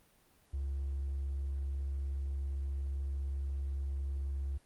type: tone with hard clipping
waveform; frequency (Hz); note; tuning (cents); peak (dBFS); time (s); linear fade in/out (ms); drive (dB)
triangle; 68.7; C#2; -15; -34; 0.53-4.58; 10; 4
effects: pink hiss -67 dBFS RMS until 4.65 s + Opus 32 kbps